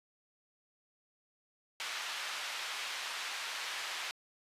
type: band-pass noise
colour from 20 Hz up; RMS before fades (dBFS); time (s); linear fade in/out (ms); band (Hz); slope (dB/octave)
white; -40; 1.8-4.11; 0; 960 to 3600; 12
effects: resampled to 32000 Hz